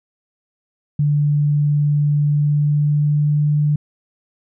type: tone with pitch glide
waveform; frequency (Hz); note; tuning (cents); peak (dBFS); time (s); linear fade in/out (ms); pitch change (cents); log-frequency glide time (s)
sine; 146.83 to 148.54; D3 to D3; 0 to +20; -13; 0.99-3.76; 5; +20; 2.24-3.55
effects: none